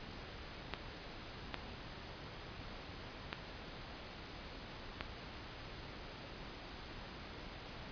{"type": "clicks", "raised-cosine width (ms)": 0.3, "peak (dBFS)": -21, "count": 4, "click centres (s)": [0.737, 1.543, 3.329, 5.009], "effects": ["pink hiss -49 dBFS RMS until 7.91 s", "resampled to 11025 Hz"]}